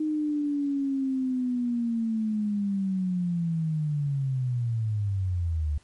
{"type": "linear sweep", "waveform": "sine", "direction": "down", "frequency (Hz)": [310.6, 71.8], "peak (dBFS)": -24, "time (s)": [0, 5.78], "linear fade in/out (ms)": 5, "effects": ["pink hiss -61 dBFS RMS until 5.83 s", "MP3 48 kbps"]}